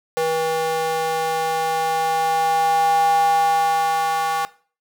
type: tone with high-pass filter sweep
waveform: square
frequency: 160.9 Hz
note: E3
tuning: 42 cents flat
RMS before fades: -20 dBFS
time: 0.17-4.45 s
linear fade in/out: 0 ms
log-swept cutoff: 570 to 930 Hz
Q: 6.5
effects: noise-tail reverb RT60 0.4 s tail -18 dB re dry